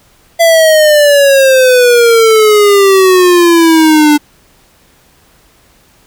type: exponential sweep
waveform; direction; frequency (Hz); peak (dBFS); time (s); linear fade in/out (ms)
square; down; 675 to 293.7; -4; 0.39-4.18; 20
effects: pink hiss -47 dBFS RMS until 6.06 s